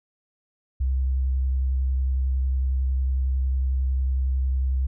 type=tone with vibrato; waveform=sine; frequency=65.4 Hz; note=C2; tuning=in tune; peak=-20 dBFS; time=0.8-4.87 s; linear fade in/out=10 ms; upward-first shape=sine; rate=11 Hz; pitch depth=18 cents each way; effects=none

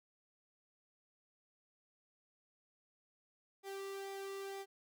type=tone with flanger; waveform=sawtooth; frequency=392 Hz; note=G4; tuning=in tune; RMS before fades=-45 dBFS; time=3.63-4.66 s; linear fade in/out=50 ms; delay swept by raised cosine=0.69 to 1.33 ms; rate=2.1 Hz; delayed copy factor=-0.55; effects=none

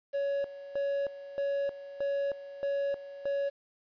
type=tone with tremolo; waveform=triangle; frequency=560 Hz; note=C#5; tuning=18 cents sharp; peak=-26 dBFS; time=0.13-3.5 s; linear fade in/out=20 ms; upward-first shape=square; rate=1.6 Hz; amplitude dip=80%; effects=resampled to 11025 Hz + 10-bit

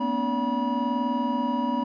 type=tone cluster; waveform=triangle; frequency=229.7 / 250.4 / 288.7 / 573 / 967 Hz; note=A#3 / B3 / D4 / D5 / B5; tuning=-25 / +24 / -30 / -43 / -37 cents; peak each=-29 / -25 / -31 / -33 / -26 dBFS; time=0-1.84 s; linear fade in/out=10 ms; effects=resampled to 11025 Hz

